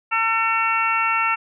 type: harmonic tone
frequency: 450 Hz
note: A4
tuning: 39 cents sharp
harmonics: 2 / 3 / 4 / 5 / 6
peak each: -25 / -21 / -30 / -25 / -23 dBFS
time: 0.11-1.36 s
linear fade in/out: 20 ms
effects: none